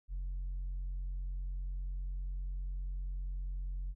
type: tone with tanh clipping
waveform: sine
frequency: 45.01 Hz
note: F#1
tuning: 47 cents flat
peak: -36 dBFS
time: 0.08-3.95 s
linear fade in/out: 50 ms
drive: 1 dB
effects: none